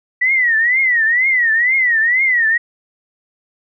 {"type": "tone with vibrato", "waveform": "sine", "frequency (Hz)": 1944, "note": "B6", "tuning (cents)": -28, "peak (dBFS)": -11, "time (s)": [0.21, 2.58], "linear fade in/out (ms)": 10, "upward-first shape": "triangle", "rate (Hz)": 2.1, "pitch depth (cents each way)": 190, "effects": []}